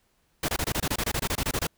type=noise bursts; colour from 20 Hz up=pink; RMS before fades=-27 dBFS; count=16; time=0.43-1.67 s; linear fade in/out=5 ms; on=55 ms; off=24 ms; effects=pink hiss -69 dBFS RMS until 1.77 s